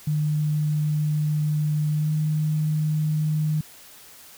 sine tone with pitch glide, 151.1 to 153.65 Hz, D3 to D#3, +50 to -21 cents, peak -20 dBFS, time 0.07-3.61 s, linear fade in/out 5 ms, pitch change +29 cents, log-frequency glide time 1.94-2.1 s, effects white hiss -47 dBFS RMS until 4.37 s

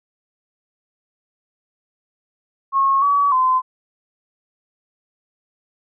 sine tone with pitch steps, 1089 / 1137 / 1029 Hz, C#6 / C#6 / C6, -31 / +44 / -29 cents, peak -13 dBFS, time 2.72-3.62 s, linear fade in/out 50 ms, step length 300 ms, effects none

